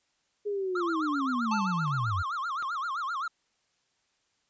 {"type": "linear sweep", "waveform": "sine", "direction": "down", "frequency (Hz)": [418.5, 82.41], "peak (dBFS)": -28, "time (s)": [0.45, 2.23], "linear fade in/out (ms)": 20}
{"type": "tone with vibrato", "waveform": "triangle", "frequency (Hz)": 1220, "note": "D#6", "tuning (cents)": -34, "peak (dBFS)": -28, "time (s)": [0.75, 3.28], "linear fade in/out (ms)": 5, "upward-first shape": "sine", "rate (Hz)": 7.7, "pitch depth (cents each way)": 260}
{"type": "tone with exponential decay", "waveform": "square", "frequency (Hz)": 880, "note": "A5", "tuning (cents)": 0, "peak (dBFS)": -28, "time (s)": [1.51, 2.2], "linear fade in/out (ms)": 5, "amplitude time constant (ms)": 150}
{"type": "clicks", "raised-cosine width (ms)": 0.3, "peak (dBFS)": [-35, -29], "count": 2, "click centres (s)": [1.879, 2.625]}
{"effects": ["white hiss -73 dBFS RMS until 4.49 s", "resampled to 16000 Hz"]}